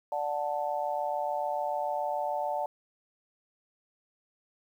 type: chord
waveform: sine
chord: D major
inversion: none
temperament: just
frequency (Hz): 587.3 / 734.2 / 881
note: D5 / F#5 / A5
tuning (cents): 0 / -14 / +2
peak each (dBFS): -33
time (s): 0.12-2.66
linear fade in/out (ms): 2
effects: 10-bit